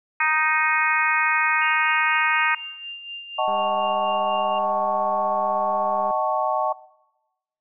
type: harmonic tone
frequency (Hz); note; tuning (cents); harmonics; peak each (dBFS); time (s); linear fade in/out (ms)
311.2; D#4; 0; 3 / 4 / 5 / 6 / 7 / 8; -25 / -25 / -25 / -25 / -25 / -25; 0.2-2.55; 5
type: tone with tremolo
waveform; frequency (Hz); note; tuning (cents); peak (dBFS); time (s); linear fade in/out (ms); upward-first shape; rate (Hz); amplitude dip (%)
sine; 2794; F7; 0; -31; 1.61-4.59; 10; sine; 4.1; 55
type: chord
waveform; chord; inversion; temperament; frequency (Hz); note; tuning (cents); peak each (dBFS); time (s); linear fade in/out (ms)
sine; D# half-diminished seventh; none; equal with one note detuned; 622.3 / 752.1 / 880 / 1108.7; D#5 / F#5 / A5 / C#6; 0 / +28 / 0 / 0; -25; 3.38-6.73; 10
type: click train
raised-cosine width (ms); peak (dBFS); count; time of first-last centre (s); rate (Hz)
1; -25; 532; 3.48-6.109; 202
effects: noise-tail reverb RT60 1.0 s tail -21 dB re dry

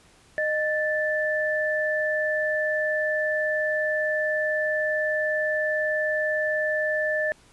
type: tone pair together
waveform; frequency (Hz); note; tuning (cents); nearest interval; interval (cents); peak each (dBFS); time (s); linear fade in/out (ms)
sine; 615.5 / 1760; D#5 / A6; -19 / 0; octave + tritone; 1819; -25; 0.38-7.32; 0
effects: pink hiss -56 dBFS RMS until 7.52 s + resampled to 24000 Hz

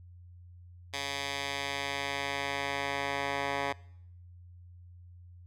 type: tone with band-pass filter sweep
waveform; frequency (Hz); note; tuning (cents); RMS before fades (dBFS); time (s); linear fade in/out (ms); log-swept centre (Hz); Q
10% pulse; 140; C#3; +18; -34; 0.93-3.73; 10; 3600 to 1500; 0.92
effects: noise-tail reverb RT60 0.7 s tail -22 dB re dry + added 88 Hz sine -49 dBFS peak until 5.46 s

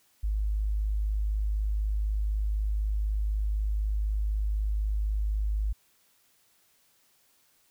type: tone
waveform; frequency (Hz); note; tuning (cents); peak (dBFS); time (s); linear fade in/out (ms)
sine; 52; G#1; +3; -25; 0.23-5.73; 10
effects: white hiss -66 dBFS RMS until 7.7 s

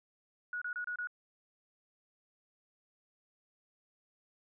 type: tone bursts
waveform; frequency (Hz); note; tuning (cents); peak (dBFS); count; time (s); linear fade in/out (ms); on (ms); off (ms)
sine; 1458; F#6; -26; -35; 5; 0.53-1.072; 2; 86; 28
effects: none

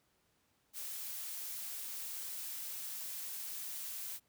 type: noise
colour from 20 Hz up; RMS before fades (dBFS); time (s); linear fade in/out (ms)
blue; -43; 0.73-4.2; 50
effects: pink hiss -75 dBFS RMS until 4.28 s + high-pass 60 Hz 12 dB/octave

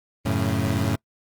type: chord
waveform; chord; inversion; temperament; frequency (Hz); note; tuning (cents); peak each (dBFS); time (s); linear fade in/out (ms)
25% pulse; F# minor; none; equal; 92.5 / 110 / 138.59; F#2 / A2 / C#3; 0 / 0 / 0; -22 / -21 / -24; 0.25-0.96; 10
effects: noise-tail reverb RT60 0.1 s tail -24 dB re dry + Opus 24 kbps

